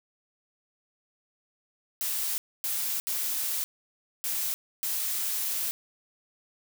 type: noise bursts at uneven times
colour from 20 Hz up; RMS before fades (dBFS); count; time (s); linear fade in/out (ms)
blue; -30; 5; 2.01-2.38 / 2.64-3 / 3.07-3.64 / 4.24-4.54 / 4.83-5.71; 0
effects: none